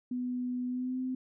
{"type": "tone with pitch glide", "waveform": "sine", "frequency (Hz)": [248.7, 257], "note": ["B3", "C4"], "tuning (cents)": [12, -31], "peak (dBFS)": -31, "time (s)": [0.11, 1.15], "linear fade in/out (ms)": 5, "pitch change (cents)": 57, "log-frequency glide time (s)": [0.67, 0.99], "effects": []}